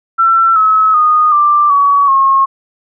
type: tone with pitch steps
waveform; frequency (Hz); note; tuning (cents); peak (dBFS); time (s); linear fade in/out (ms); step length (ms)
sine; 1345 / 1288 / 1233.4 / 1181.1 / 1131 / 1083.1; E6 / E6 / D#6 / D6 / C#6 / C#6; +34 / -41 / -16 / +9 / +34 / -40; -6; 0.18-2.46; 20; 380
effects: none